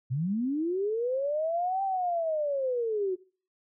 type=linear two-way sweep; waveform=sine; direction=up then down; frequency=118 to 787 to 359.6 Hz; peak=-26 dBFS; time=0.1-3.16 s; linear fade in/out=20 ms; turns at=1.83 s; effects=noise-tail reverb RT60 0.4 s tail -21 dB re dry